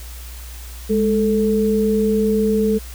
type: tone pair together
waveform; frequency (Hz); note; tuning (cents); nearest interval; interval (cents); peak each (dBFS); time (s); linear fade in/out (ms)
sine; 207.7 / 440; G#3 / A4; 0 / 0; octave + minor second; 1300; -17; 0.89-2.79; 20
effects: added 60 Hz sine -32 dBFS peak until 2.94 s + white hiss -40 dBFS RMS until 2.94 s